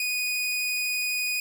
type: tone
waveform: sawtooth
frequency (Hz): 2478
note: D#7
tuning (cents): -8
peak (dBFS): -22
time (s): 0-1.4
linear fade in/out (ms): 2
effects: none